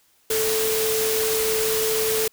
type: tone in noise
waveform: sine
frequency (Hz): 440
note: A4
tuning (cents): 0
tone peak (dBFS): -22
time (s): 0.3-2.28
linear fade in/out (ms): 5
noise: white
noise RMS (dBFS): -25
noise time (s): 0.3-2.28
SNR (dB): 0
effects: white hiss -61 dBFS RMS until 2.32 s